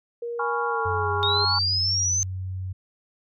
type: tone with pitch glide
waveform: sine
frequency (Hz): 472.1 to 411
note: A#4 to G#4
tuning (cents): +22 to -18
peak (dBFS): -28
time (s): 0.22-1.45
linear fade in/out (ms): 5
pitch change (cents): -240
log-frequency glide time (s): 0.68-1.12
type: chord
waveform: sine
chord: C# dominant seventh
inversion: second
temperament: equal with one note detuned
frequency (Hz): 830.6 / 987.8 / 1108.7 / 1392.9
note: G#5 / B5 / C#6 / E#6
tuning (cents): 0 / 0 / 0 / -5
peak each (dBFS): -29 / -32 / -29 / -29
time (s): 0.39-1.59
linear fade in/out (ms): 5
type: tone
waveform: sine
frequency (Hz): 93.3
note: F#2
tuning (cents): +15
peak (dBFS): -28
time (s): 0.85-2.73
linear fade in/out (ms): 10
type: linear sweep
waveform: sine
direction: up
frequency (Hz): 3662 to 6272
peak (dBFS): -21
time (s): 1.23-2.23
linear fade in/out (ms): 0
effects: none